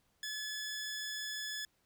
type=tone; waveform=15% pulse; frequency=1714 Hz; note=A6; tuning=46 cents flat; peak=-32 dBFS; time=0.23-1.65 s; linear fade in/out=2 ms; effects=pink hiss -75 dBFS RMS until 1.85 s